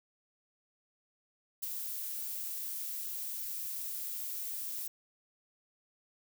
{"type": "noise with ADSR envelope", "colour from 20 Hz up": "violet", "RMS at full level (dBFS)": -34, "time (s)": [1.62, 4.88], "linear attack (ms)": 14, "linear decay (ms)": 14, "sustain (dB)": -5, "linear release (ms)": 5, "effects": []}